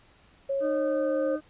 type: tone with pitch glide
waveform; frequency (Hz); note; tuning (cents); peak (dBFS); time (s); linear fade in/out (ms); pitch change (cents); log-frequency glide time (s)
sine; 549 to 536.8; C#5 to C5; -17 to +44; -25; 0.49-1.36; 10; -39; 0.61-1.14
type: harmonic tone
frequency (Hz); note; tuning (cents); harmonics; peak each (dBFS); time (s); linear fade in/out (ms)
306.6; D#4; -25; 1 / 2 / 4 / 5; -30 / -36 / -42 / -44; 0.6-1.41; 50
effects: pink hiss -59 dBFS RMS until 1.49 s + resampled to 8000 Hz